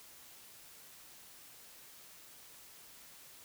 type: silence
effects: white hiss -56 dBFS RMS until 3.44 s